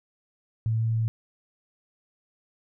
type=tone with pitch steps; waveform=sine; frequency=111.9 / 113 / 112.4 Hz; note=A2 / A2 / A2; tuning=+30 / +47 / +37 cents; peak=-22 dBFS; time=0.66-1.08 s; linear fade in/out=0 ms; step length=140 ms; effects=none